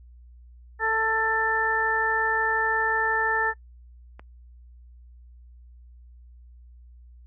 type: harmonic tone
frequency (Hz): 443.6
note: A4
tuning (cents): +14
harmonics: 1 / 2 / 3 / 4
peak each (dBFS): -30 / -27 / -30 / -24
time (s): 0.79-3.54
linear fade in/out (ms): 50
type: click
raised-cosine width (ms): 0.5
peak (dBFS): -28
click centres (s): 4.195
effects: noise-tail reverb RT60 0.1 s tail -24 dB re dry + added 60 Hz sine -46 dBFS peak until 7.26 s